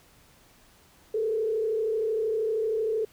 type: tone with frequency modulation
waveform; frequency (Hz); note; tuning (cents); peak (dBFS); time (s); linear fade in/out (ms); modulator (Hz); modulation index
sine; 440; A4; 0; -24; 1.14-3.05; 5; 32.9; 0.73
effects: pink hiss -58 dBFS RMS until 3.12 s